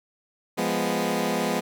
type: chord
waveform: 15% pulse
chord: F diminished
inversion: none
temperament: equal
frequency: 174.61 / 207.7 / 246.9 Hz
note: F3 / Ab3 / Cb4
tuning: 0 / 0 / 0 cents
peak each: -23 / -21 / -21 dBFS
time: 0.57-1.61 s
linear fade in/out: 20 ms
effects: none